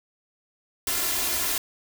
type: noise with comb filter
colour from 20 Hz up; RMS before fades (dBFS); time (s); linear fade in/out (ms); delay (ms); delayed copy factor
white; -26; 0.87-1.58; 2; 2.9; +0.7
effects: none